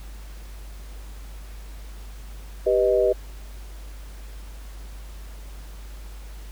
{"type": "chord", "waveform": "sine", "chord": "G augmented", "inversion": "none", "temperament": "equal with one note detuned", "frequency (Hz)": [392, 492.5, 622.3], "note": ["G4", "B4", "D#5"], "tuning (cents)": [0, -5, 0], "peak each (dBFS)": -21, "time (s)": [2.66, 3.13], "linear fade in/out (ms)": 10, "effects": ["added 50 Hz sine -36 dBFS peak until 6.51 s", "pink hiss -49 dBFS RMS until 6.51 s"]}